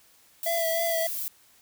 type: noise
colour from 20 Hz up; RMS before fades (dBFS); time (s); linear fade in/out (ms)
violet; -32; 0.43-1.28; 0
type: tone with vibrato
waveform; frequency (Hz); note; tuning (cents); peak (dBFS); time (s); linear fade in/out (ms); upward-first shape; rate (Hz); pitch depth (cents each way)
square; 664; E5; +12; -26; 0.46-1.07; 5; sine; 3.3; 30
effects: white hiss -59 dBFS RMS until 1.61 s